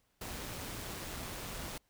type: noise with amplitude modulation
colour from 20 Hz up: pink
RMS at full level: -41 dBFS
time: 0.21-1.78 s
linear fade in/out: 5 ms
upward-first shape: sine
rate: 181 Hz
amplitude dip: 35%
effects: pink hiss -75 dBFS RMS until 1.89 s